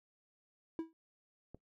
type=tone with exponential decay; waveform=triangle; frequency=325.4 Hz; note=E4; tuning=22 cents flat; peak=-30 dBFS; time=0.79-0.93 s; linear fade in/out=1 ms; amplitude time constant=29 ms
type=click; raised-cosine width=2 ms; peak=-36 dBFS; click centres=1.546 s
effects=noise-tail reverb RT60 0.1 s tail -19 dB re dry